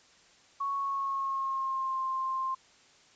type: tone with pitch glide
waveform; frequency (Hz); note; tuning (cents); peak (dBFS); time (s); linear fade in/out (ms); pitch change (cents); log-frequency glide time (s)
sine; 1108.7 to 1053.8; C#6 to C6; 0 to +12; -29; 0.6-2.55; 10; -88; 0.75-2
effects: white hiss -60 dBFS RMS until 3.15 s + resampled to 16000 Hz